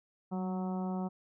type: harmonic tone with a mistuned harmonic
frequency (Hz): 184.8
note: F#3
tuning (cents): -2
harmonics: 1 / 2 / 3 / 4 / 5 / 6 / 7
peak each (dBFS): -33 / -43 / -47 / -43 / -47 / -53 / -53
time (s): 0.31-1.09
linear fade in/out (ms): 20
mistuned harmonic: 1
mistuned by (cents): +25
effects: none